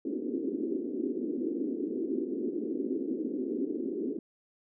pink band-pass noise, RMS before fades -33 dBFS, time 0.05-4.19 s, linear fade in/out 5 ms, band 250 to 400 Hz, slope 48 dB/octave, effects none

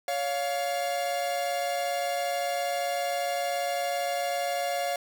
45% pulse tone pair together, 563 / 700.6 Hz, C#5 / F5, +27 / +5 cents, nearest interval major third, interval 378 cents, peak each -31 / -29 dBFS, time 0.08-4.96 s, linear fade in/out 2 ms, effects 10-bit

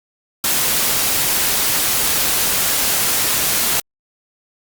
white noise, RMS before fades -17 dBFS, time 0.44-3.8 s, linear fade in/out 2 ms, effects Opus 48 kbps

